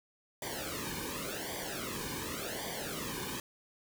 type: noise with flanger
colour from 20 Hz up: pink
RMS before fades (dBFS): -39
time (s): 0.42-3.4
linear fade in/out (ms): 2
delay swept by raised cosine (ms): 0.74 to 1.52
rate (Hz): 0.89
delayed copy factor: -0.9
effects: none